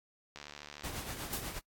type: click train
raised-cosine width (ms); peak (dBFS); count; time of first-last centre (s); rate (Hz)
0.2; -28; 37; 0.36-0.85; 73.5
type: noise with tremolo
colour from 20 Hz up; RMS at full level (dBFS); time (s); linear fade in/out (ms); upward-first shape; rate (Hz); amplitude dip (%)
pink; -39; 0.83-1.6; 20; triangle; 8.2; 60
type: noise with exponential decay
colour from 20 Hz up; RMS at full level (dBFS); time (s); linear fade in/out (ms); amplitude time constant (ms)
blue; -34; 1.33-1.54; 2; 45
effects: noise-tail reverb RT60 0.1 s tail -22 dB re dry + AAC 64 kbps